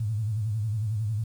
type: tone with vibrato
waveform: sine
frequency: 107.9 Hz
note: A2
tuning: 33 cents flat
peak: -25 dBFS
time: 0-1.24 s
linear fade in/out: 5 ms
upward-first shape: sine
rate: 11 Hz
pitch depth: 110 cents each way
effects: 9-bit